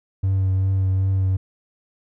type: tone with vibrato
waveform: triangle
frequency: 95.5 Hz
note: G2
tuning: 45 cents flat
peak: -14 dBFS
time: 0.23-1.37 s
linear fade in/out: 10 ms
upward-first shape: triangle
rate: 2.6 Hz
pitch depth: 21 cents each way
effects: tanh soft clip ceiling -11 dBFS